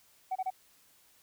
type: tone bursts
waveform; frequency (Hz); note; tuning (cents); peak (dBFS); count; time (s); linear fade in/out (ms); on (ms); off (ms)
sine; 753; F#5; +30; -28; 3; 0.31-0.504; 10; 46; 28
effects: tanh soft clip ceiling -27 dBFS + white hiss -64 dBFS RMS until 1.22 s